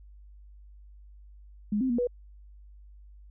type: tone with pitch steps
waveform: sine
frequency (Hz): 208.2 / 260.7 / 238.9 / 488.6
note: G#3 / C4 / A#3 / B4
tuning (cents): +5 / -6 / +43 / -19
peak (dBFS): -24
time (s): 1.72-2.072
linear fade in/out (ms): 5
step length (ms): 88
effects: added 50 Hz sine -48 dBFS peak until 3.3 s